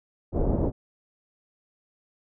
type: low-pass noise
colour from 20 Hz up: pink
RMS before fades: -24 dBFS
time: 0.32-0.72 s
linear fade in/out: 50 ms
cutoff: 650 Hz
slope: 24 dB/octave
effects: none